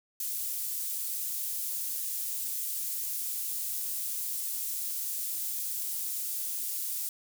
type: high-pass noise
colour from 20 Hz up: pink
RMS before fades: -34 dBFS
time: 0.2-7.09 s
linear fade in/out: 2 ms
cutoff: 11000 Hz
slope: 12 dB/octave
effects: none